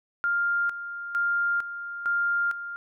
sine tone with tremolo, 1400 Hz, F6, 4 cents sharp, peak -22 dBFS, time 0.24-2.76 s, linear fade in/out 0 ms, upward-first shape square, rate 1.1 Hz, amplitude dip 70%, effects none

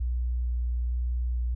sine tone with vibrato, 60.4 Hz, B1, 38 cents flat, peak -25 dBFS, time 0-1.55 s, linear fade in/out 10 ms, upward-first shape square, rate 1.1 Hz, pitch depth 10 cents each way, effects none

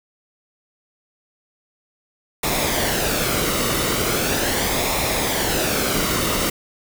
pink noise with flanger, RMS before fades -21 dBFS, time 2.43-6.5 s, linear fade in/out 5 ms, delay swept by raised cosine 0.65 to 1.22 ms, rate 0.39 Hz, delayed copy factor -0.5, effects none

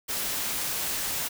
white noise, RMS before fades -30 dBFS, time 0.08-1.29 s, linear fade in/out 20 ms, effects none

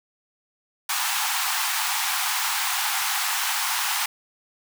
pink high-pass noise, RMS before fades -25 dBFS, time 0.89-4.06 s, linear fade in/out 5 ms, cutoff 760 Hz, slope 96 dB/octave, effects none

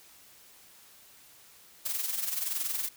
blue noise with amplitude modulation, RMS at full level -30 dBFS, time 1.85-2.89 s, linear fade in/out 10 ms, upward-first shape sine, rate 21.3 Hz, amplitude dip 60%, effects white hiss -56 dBFS RMS until 2.96 s

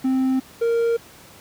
triangle tone pair in turn, 261.6 / 464.5 Hz, C4 / A#4, 0 / -6 cents, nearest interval minor seventh, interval 994 cents, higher second, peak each -15 dBFS, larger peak neither, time 0.04-0.4 / 0.61-0.97 s, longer neither, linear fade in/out 10 ms, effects pink hiss -46 dBFS RMS until 1.4 s + high-pass 80 Hz 12 dB/octave

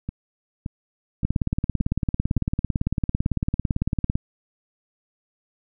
two click trains, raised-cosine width 5 ms, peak -16 / -9 dBFS, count 5 / 53, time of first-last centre 0.09-2.376 / 1.25-4.155 s, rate 1.75 / 17.9 Hz, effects none

